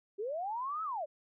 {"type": "linear two-way sweep", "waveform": "sine", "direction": "up then down", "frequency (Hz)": [379, 1318.5, 548], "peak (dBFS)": -34, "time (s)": [0.18, 1.06], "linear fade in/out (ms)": 20, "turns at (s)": 0.83, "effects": []}